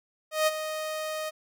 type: tone with ADSR envelope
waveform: sawtooth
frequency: 622.3 Hz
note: D#5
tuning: in tune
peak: -16 dBFS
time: 0.31-1.31 s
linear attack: 160 ms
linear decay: 30 ms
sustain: -11 dB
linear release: 27 ms
effects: none